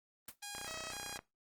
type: noise with exponential decay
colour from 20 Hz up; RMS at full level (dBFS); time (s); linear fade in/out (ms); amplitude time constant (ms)
white; -40; 0.28-0.36; 5; 16
type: tone with vibrato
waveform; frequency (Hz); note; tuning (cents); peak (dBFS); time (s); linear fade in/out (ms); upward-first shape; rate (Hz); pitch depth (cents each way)
5% pulse; 724; F#5; -38; -31; 0.42-1.18; 10; square; 2; 210
type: click train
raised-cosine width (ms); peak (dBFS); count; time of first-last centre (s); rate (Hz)
0.5; -30; 21; 0.55-1.191; 31.2
effects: noise-tail reverb RT60 0.2 s tail -19 dB re dry + Opus 24 kbps